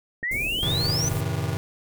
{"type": "clicks", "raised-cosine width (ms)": 2, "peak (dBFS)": -27, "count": 5, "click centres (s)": [0.229, 0.361, 0.42, 0.467, 0.589]}
{"type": "exponential sweep", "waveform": "sine", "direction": "up", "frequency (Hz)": [1847, 6210], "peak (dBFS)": -24, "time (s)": [0.23, 1.09], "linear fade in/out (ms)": 5}
{"type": "band-stop noise", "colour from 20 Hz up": "pink", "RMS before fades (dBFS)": -34, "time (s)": [0.31, 1.21], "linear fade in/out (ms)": 5, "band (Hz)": [550, 7700], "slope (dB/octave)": 24}
{"type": "chord", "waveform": "square", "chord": "F# diminished seventh", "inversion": "none", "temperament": "just", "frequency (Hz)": [92.5, 111, 133.2, 159.84], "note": ["F#2", "A2", "C3", "Eb3"], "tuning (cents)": [0, 16, 31, 47], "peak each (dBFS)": -31, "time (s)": [0.63, 1.57], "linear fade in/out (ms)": 0}
{"effects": []}